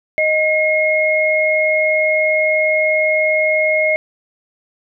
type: tone pair together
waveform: sine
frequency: 623 / 2154 Hz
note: D#5 / C7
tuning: +2 / +50 cents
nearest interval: octave + major sixth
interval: 2148 cents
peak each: -15 dBFS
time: 0.18-3.96 s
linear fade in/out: 0 ms
effects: none